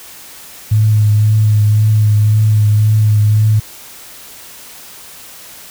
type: tone with vibrato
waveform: sine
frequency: 106.7 Hz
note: G#2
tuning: 47 cents sharp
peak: -7 dBFS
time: 0.71-3.6 s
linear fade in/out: 10 ms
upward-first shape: triangle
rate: 1.9 Hz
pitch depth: 30 cents each way
effects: white hiss -35 dBFS RMS until 5.7 s